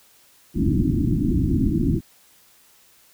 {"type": "low-pass noise", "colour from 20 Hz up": "white", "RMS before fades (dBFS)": -20, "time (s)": [0.54, 2.01], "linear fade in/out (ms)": 50, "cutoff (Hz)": 340, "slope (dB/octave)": 96, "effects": ["white hiss -55 dBFS RMS until 3.13 s"]}